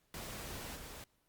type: noise with level steps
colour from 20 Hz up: pink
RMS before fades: -45 / -49 dBFS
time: 0.14-1.04 s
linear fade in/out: 2 ms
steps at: 0.75 s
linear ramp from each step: 20 ms
effects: pink hiss -75 dBFS RMS until 1.28 s + Opus 48 kbps